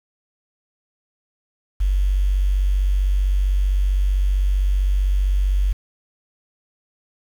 sine tone with quantisation, 47.76 Hz, G1, 44 cents flat, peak -15 dBFS, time 1.8-5.73 s, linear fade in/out 10 ms, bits 7, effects none

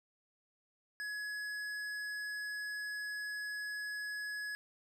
triangle tone with tanh clipping, 1686 Hz, G#6, 26 cents sharp, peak -40 dBFS, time 1-4.55 s, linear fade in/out 0 ms, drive 17 dB, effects none

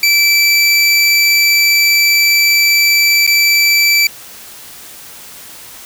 25% pulse tone with dropouts, 2325 Hz, D7, 18 cents flat, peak -4 dBFS, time 0.03-4.07 s, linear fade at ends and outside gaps 2 ms, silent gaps 3.266-3.275 s, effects white hiss -34 dBFS RMS until 5.85 s

